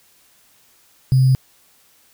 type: tone with sample-and-hold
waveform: sine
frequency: 130.81 Hz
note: C3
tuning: in tune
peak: -10 dBFS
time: 1.12-1.35 s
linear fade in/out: 0 ms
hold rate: 4900 Hz
effects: white hiss -55 dBFS RMS until 2.13 s